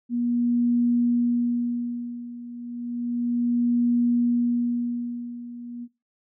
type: tone with tremolo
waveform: sine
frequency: 240 Hz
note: B3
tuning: 49 cents flat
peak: -18 dBFS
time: 0.09-5.88 s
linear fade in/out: 50 ms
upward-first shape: sine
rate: 0.32 Hz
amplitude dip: 85%
effects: noise-tail reverb RT60 0.3 s tail -19 dB re dry